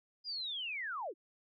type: linear sweep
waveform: sine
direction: down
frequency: 4978 to 284.1 Hz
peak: -37 dBFS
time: 0.24-1.14 s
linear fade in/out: 50 ms
effects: none